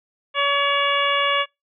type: harmonic tone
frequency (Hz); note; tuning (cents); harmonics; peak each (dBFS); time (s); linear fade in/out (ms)
566; C#5; +36; 1 / 2 / 3 / 4 / 5 / 6; -25 / -21 / -26 / -25 / -25 / -28; 0.34-1.46; 50
effects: noise-tail reverb RT60 0.2 s tail -25 dB re dry